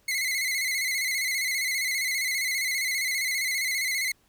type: tone with vibrato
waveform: sawtooth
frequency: 2100 Hz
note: C7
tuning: 6 cents sharp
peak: -22 dBFS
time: 0.08-4.12 s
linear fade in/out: 5 ms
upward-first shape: square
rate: 15 Hz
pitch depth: 58 cents each way
effects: pink hiss -65 dBFS RMS until 4.28 s